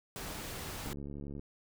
pink noise, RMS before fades -42 dBFS, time 0.16-0.93 s, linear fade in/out 0 ms
click train, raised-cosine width 3 ms, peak -31 dBFS, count 39, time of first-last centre 0.86-1.394 s, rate 71.1 Hz
effects none

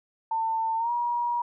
sine tone with pitch glide, 897 to 955.8 Hz, A5 to A#5, +33 to +43 cents, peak -24 dBFS, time 0.31-1.42 s, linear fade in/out 5 ms, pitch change +110 cents, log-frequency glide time 0.77-0.91 s, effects none

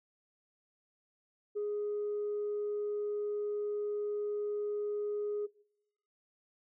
sine tone, 415.3 Hz, G#4, in tune, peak -31 dBFS, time 1.55-5.47 s, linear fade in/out 20 ms, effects noise-tail reverb RT60 0.8 s tail -23 dB re dry + tanh soft clip ceiling -29 dBFS

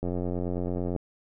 click train, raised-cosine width 2 ms, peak -18 dBFS, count 84, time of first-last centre 0.03-0.963 s, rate 89 Hz, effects none

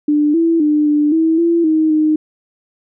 sine tone with pitch steps, 296.8 / 331.4 / 299.9 / 296.7 / 323.1 / 337.6 / 314.6 / 308.6 Hz, D4 / E4 / D4 / D4 / E4 / E4 / D#4 / D#4, +18 / +9 / +36 / +18 / -35 / +41 / +19 / -14 cents, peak -10 dBFS, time 0.08-2.16 s, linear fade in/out 5 ms, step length 260 ms, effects none

